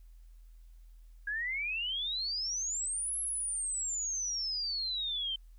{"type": "exponential two-way sweep", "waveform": "sine", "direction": "up then down", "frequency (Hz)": [1625, 11175, 3080], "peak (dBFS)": -32, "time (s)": [1.27, 5.36], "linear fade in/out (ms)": 5, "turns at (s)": 3.19, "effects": ["added 41 Hz sine -51 dBFS peak until 5.58 s", "white hiss -75 dBFS RMS until 5.58 s"]}